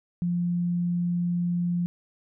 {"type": "tone", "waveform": "sine", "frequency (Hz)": 174.61, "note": "F3", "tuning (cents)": 0, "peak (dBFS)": -23, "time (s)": [0.22, 1.86], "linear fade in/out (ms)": 0, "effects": []}